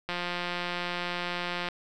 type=click train; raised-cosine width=0.3 ms; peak=-16 dBFS; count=282; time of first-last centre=0.09-1.687 s; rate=176 Hz; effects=none